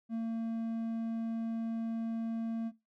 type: tone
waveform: triangle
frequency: 227.1 Hz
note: A#3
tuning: 45 cents flat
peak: -30 dBFS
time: 0.09-2.72 s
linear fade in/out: 50 ms
effects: noise-tail reverb RT60 0.2 s tail -17 dB re dry